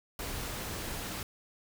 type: noise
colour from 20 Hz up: pink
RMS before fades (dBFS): -38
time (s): 0.19-1.23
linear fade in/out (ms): 2
effects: none